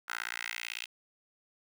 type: tone with high-pass filter sweep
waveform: 10% pulse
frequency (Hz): 58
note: A#1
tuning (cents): -8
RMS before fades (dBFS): -39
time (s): 0.08-0.86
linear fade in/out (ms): 10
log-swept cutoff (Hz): 1400 to 2800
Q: 2.7
effects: none